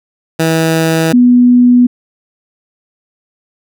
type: tone pair in turn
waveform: 15% pulse / sine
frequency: 162.1 / 245.6 Hz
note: E3 / B3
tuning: -29 / -9 cents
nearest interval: perfect fifth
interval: 720 cents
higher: second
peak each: -3 dBFS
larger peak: neither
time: 0.39-1.13 / 1.13-1.87 s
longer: neither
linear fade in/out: 10 ms
effects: none